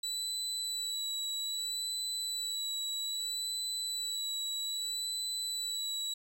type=tone with vibrato; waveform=30% pulse; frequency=3951 Hz; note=B7; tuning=in tune; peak=-31 dBFS; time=0.03-6.14 s; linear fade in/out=5 ms; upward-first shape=sine; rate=0.62 Hz; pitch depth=20 cents each way; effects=none